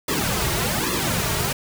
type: noise with flanger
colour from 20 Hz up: pink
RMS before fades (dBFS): -23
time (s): 0.08-1.53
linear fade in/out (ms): 5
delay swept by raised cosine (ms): 1.3 to 4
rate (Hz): 1.2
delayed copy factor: -0.95
effects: none